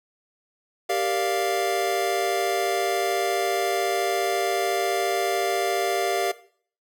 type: chord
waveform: square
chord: G minor seventh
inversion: none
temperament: equal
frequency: 392 / 466.2 / 587.3 / 698.5 Hz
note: G4 / Bb4 / D5 / F5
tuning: 0 / 0 / 0 / 0 cents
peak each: -28 / -31 / -31 / -26 dBFS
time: 0.89-6.32 s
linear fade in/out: 10 ms
effects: noise-tail reverb RT60 0.5 s tail -17 dB re dry